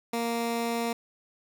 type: tone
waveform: 15% pulse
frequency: 233.1 Hz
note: A#3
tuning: in tune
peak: -21 dBFS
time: 0.13-0.93 s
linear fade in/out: 5 ms
effects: none